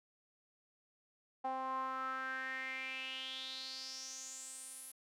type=tone with band-pass filter sweep; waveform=sawtooth; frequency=262.2 Hz; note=C4; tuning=4 cents sharp; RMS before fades=-43 dBFS; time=1.44-4.92 s; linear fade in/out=10 ms; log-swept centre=820 to 11000 Hz; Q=6.3; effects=none